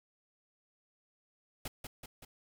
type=noise with echo; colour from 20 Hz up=pink; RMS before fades=-40 dBFS; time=1.65-1.68 s; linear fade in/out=5 ms; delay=190 ms; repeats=3; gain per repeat=-4 dB; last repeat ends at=2.25 s; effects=none